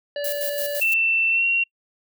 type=harmonic tone; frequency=578 Hz; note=D5; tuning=28 cents flat; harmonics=1 / 3 / 5 / 7 / 8; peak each=-25 / -35 / -39 / -42 / -43 dBFS; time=0.16-0.8 s; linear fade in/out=2 ms
type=noise with tremolo; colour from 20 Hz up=violet; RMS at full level=-28 dBFS; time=0.24-0.94 s; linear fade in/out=5 ms; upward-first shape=square; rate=5.9 Hz; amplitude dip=60%
type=tone with pitch glide; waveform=sine; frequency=2679 to 2743 Hz; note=E7 to F7; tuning=+27 to -32 cents; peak=-17 dBFS; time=0.81-1.64 s; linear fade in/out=10 ms; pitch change=+41 cents; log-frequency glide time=1.3-1.45 s
effects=noise-tail reverb RT60 0.1 s tail -26 dB re dry